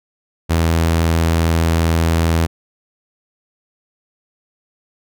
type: tone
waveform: sawtooth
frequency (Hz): 82.41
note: E2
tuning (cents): 0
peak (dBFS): -9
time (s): 0.49-2.47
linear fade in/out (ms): 20
effects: none